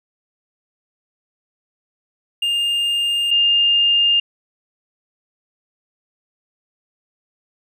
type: tone pair in turn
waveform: triangle / sine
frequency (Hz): 2813 / 2813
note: F7 / F7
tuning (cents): +12 / +12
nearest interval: unison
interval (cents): 0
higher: neither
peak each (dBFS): -15 / -12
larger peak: second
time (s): 2.42-3.31 / 3.31-4.2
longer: neither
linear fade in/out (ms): 5
effects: none